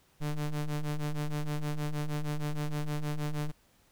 square ring-modulated tone, 74.1 Hz, D2, 16 cents sharp, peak -28 dBFS, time 0.2-3.52 s, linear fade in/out 20 ms, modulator 77.3 Hz, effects pink hiss -66 dBFS RMS until 3.91 s

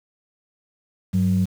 sine tone pair together, 98.2 / 185.38 Hz, G2 / F#3, +4 / +4 cents, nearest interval major seventh, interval 1100 cents, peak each -20 / -17 dBFS, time 1.13-1.46 s, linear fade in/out 20 ms, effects tanh soft clip ceiling -11 dBFS + 7-bit

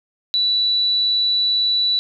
sine tone, 3951 Hz, B7, in tune, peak -15 dBFS, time 0.34-1.99 s, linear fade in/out 0 ms, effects none

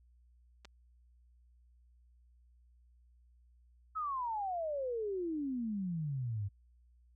clicks, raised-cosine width 0.2 ms, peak -35 dBFS, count 2, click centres 0.648 / 0.653 s
sine exponential sweep, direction down, 1310 to 96 Hz, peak -34 dBFS, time 3.95-6.49 s, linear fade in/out 20 ms
effects added 60 Hz sine -62 dBFS peak until 7.15 s

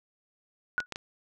sine tone with exponential decay, 1465 Hz, F#6, 18 cents flat, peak -20 dBFS, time 0.78-0.86 s, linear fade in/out 0 ms, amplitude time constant 17 ms
clicks, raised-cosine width 0.2 ms, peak -18 dBFS, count 3, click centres 0.803 / 0.923 / 0.959 s
effects none

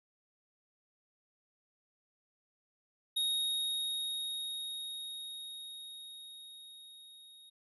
square tone with level ramp, 3745 Hz, A#7, 7 cents sharp, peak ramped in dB -30 to -55 dBFS, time 3.16-7.5 s, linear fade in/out 10 ms, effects resampled to 32000 Hz

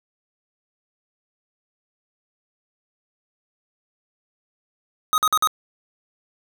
square tone bursts, 1256 Hz, D#6, 16 cents sharp, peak -16 dBFS, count 4, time 5.13-5.473 s, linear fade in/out 0 ms, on 49 ms, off 49 ms, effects none

